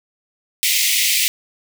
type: high-pass noise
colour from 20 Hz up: pink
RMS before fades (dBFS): -17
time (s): 0.63-1.28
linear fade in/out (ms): 0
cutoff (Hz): 2000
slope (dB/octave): 96
effects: none